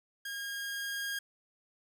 sawtooth tone with level ramp, 1625 Hz, G#6, 38 cents flat, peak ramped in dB -34 to -30 dBFS, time 0.25-1.19 s, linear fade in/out 5 ms, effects none

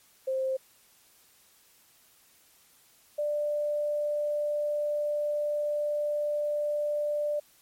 sine tone pair in turn, 527 / 591.5 Hz, C5 / D5, +12 / +12 cents, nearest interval major second, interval 200 cents, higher second, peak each -26 dBFS, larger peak neither, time 0.27-0.57 / 3.18-7.4 s, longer second, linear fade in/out 10 ms, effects white hiss -61 dBFS RMS until 7.61 s + MP3 64 kbps

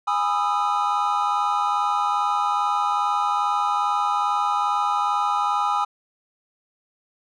triangle chord, E major seventh, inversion first, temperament just, 824.1 / 988.9 / 1236.1 / 1318.5 Hz, G#5 / B5 / D#6 / E6, -14 / +2 / -12 / 0 cents, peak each -22 / -25 / -22 / -26 dBFS, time 0.07-5.85 s, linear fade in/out 10 ms, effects resampled to 22050 Hz

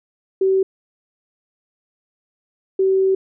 sine tone pair in turn, 382.6 / 382.6 Hz, G4 / G4, -42 / -42 cents, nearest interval unison, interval 0 cents, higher neither, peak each -13 dBFS, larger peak neither, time 0.41-0.63 / 2.79-3.15 s, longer second, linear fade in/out 5 ms, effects none

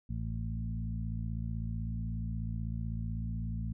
harmonic tone with a mistuned harmonic, 56.2 Hz, A1, 37 cents sharp, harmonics 1 / 2 / 3 / 4, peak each -37 / -37 / -41 / -43 dBFS, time 0.09-3.73 s, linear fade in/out 10 ms, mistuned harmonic 1, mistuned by +23 cents, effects none

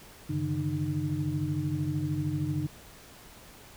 sine tone cluster, 95.6 / 141 / 154.1 / 305.6 Hz, G2 / C#3 / D#3 / D#4, -43 / +30 / -16 / -31 cents, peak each -36 / -31 / -34 / -33 dBFS, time 0.29-2.67 s, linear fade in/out 10 ms, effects pink hiss -51 dBFS RMS until 3.76 s

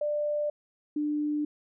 sine tone pair in turn, 593 / 297.7 Hz, D5 / D4, +17 / +24 cents, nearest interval octave, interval 1193 cents, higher first, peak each -26 / -26 dBFS, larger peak neither, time 0.01-0.5 / 0.96-1.45 s, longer neither, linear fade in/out 5 ms, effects none

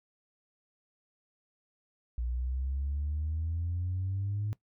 sine exponential sweep, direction up, 58.8 to 106.5 Hz, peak -29 dBFS, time 2.18-4.53 s, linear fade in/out 0 ms, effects noise-tail reverb RT60 0.1 s tail -20 dB re dry + tanh soft clip ceiling -26 dBFS

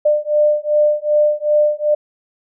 sine beating tone pair, 597 / 599.6 Hz, D5 / D5, +28 / +36 cents, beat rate 2.6 Hz, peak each -15 dBFS, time 0.05-1.95 s, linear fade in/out 10 ms, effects none

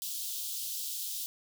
white high-pass noise, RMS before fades -37 dBFS, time 0.02-1.26 s, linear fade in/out 0 ms, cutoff 3100 Hz, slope 48 dB/octave, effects none

